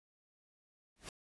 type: noise with exponential growth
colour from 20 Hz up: pink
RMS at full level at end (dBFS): -41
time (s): 0.96-1.09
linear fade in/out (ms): 2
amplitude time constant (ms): 28
effects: resampled to 24000 Hz